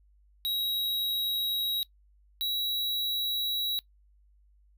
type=tone pair in turn; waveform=square; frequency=3836 / 3883 Hz; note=A#7 / B7; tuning=+49 / -30 cents; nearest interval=unison; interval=21 cents; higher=second; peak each=-28 dBFS; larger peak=neither; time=0.45-1.83 / 2.41-3.79 s; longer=neither; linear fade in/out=0 ms; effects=noise-tail reverb RT60 0.1 s tail -21 dB re dry + added 50 Hz sine -59 dBFS peak until 4.77 s